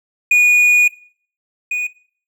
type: tone pair in turn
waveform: triangle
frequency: 2455 / 2469 Hz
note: D#7 / D#7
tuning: -24 / -14 cents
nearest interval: unison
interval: 10 cents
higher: second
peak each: -6 / -15 dBFS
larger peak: first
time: 0.31-0.88 / 1.71-1.87 s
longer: first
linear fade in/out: 5 ms
effects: noise-tail reverb RT60 0.5 s tail -20 dB re dry